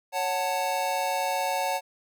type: chord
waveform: square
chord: F# minor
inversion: second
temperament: just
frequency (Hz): 555 / 740 / 888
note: C#5 / F#5 / A5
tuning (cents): +2 / 0 / +16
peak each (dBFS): -32 / -30 / -30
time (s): 0.12-1.81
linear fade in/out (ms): 50
effects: none